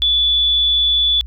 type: tone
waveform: sine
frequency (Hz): 3455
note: A7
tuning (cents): -32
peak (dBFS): -12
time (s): 0.02-1.21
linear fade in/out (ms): 0
effects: added 60 Hz sine -28 dBFS peak until 1.26 s